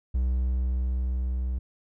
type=tone with level ramp; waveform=triangle; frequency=63 Hz; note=B1; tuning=35 cents sharp; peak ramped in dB=-20 to -24 dBFS; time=0.14-1.59 s; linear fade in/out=10 ms; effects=none